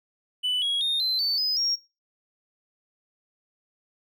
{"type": "tone with pitch steps", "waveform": "triangle", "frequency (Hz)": [2987, 3314, 3677, 4080, 4527, 5024, 5574], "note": ["F#7", "G#7", "A#7", "C8", "C#8", "D#8", "F8"], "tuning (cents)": [16, -4, -24, -44, 36, 16, -4], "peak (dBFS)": -21, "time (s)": [0.43, 1.76], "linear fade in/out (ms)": 20, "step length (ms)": 190, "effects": ["noise-tail reverb RT60 0.3 s tail -23 dB re dry", "tanh soft clip ceiling -17 dBFS"]}